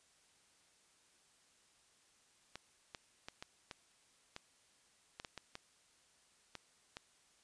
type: clicks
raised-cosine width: 0.2 ms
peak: -28 dBFS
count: 12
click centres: 2.556 / 2.948 / 3.285 / 3.425 / 3.712 / 4.364 / 5.199 / 5.248 / 5.377 / 5.554 / 6.553 / 6.969 s
effects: white hiss -70 dBFS RMS until 7.43 s + resampled to 22050 Hz